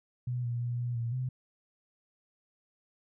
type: tone with pitch steps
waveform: sine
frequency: 123.5 / 119.6 / 120.7 / 121.4 / 116.9 / 127.8 Hz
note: B2 / A#2 / B2 / B2 / A#2 / C3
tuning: 0 / +45 / -39 / -29 / +5 / -40 cents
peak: -30 dBFS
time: 0.27-1.29 s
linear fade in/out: 5 ms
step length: 170 ms
effects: none